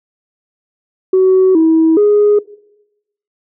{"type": "tone with pitch steps", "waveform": "sine", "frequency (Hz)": [375.6, 322.6, 415], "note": ["F#4", "E4", "G#4"], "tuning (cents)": [26, -37, -1], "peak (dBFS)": -5, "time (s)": [1.13, 2.39], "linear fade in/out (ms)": 5, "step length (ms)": 420, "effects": ["noise-tail reverb RT60 0.9 s tail -21 dB re dry", "tanh soft clip ceiling -3 dBFS"]}